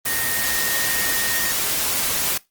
sine tone in noise, 1851 Hz, A#6, 13 cents flat, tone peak -26 dBFS, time 0.06-1.52 s, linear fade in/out 10 ms, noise white, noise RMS -22 dBFS, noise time 0.05-2.38 s, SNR -7 dB, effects noise-tail reverb RT60 0.2 s tail -21 dB re dry + Opus 24 kbps

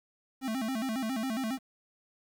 square tone with vibrato, 241.6 Hz, B3, 38 cents flat, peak -31 dBFS, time 0.41-1.59 s, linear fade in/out 50 ms, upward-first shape square, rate 7.3 Hz, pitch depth 160 cents each way, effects 10-bit

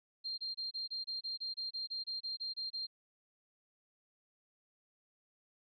sine tone bursts, 4188 Hz, C8, 1 cent sharp, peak -37 dBFS, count 16, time 0.24-2.87 s, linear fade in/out 20 ms, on 140 ms, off 26 ms, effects none

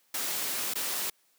white noise with dropouts, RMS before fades -32 dBFS, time 0.14-1.1 s, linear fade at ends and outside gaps 5 ms, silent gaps 0.738-0.754 s, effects white hiss -68 dBFS RMS until 1.38 s + high-pass 200 Hz 12 dB/octave

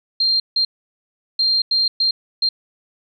sine tone bursts at uneven times, 4186 Hz, C8, in tune, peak -14 dBFS, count 6, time 0.2-0.4 / 0.56-0.65 / 1.39-1.62 / 1.71-1.88 / 2-2.11 / 2.42-2.49 s, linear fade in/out 5 ms, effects none

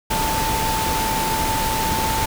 sine tone in noise, 886 Hz, A5, 12 cents sharp, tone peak -22 dBFS, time 0.1-2.26 s, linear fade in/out 10 ms, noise pink, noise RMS -23 dBFS, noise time 0.1-2.26 s, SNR -2 dB, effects none

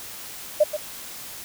sine tone with echo, 604 Hz, D5, 48 cents sharp, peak -12 dBFS, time 0.6-0.64 s, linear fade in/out 10 ms, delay 130 ms, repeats 1, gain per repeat -11 dB, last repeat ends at 0.77 s, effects white hiss -38 dBFS RMS until 1.44 s

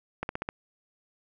slowing click train, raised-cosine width 0.5 ms, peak -16 dBFS, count 5, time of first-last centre 0.23-0.489 s, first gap 61 ms, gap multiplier 1.04, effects none

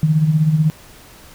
sine tone with tremolo, 155.56 Hz, D#3, in tune, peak -9 dBFS, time 0.03-0.7 s, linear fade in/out 0 ms, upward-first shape sine, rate 16 Hz, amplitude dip 60%, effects pink hiss -43 dBFS RMS until 1.34 s

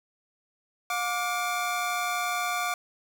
25% pulse tone pair together, 715.1 / 1168 Hz, F5 / D6, +41 / -10 cents, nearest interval minor sixth, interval 849 cents, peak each -26 dBFS, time 0.9-2.74 s, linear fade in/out 2 ms, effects none

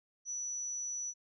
sine tone, 5920 Hz, F#8, in tune, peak -36 dBFS, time 0.25-1.14 s, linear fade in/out 50 ms, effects none

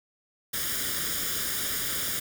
white noise with comb filter, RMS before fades -30 dBFS, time 0.53-2.2 s, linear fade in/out 10 ms, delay 0.58 ms, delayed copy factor +0.7, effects none

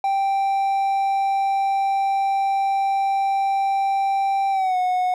triangle tone with pitch glide, 784 to 731.5 Hz, G5 to F#5, 0 to -20 cents, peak -16 dBFS, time 0.04-5.14 s, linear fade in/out 2 ms, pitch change -120 cents, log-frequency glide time 4.51-4.77 s, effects none

